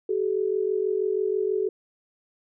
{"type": "tone pair together", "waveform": "sine", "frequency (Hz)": [381, 427.2], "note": ["G4", "G#4"], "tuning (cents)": [-49, 49], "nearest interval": "major second", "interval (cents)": 198, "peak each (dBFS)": -25, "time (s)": [0.09, 1.69], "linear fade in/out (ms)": 5, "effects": []}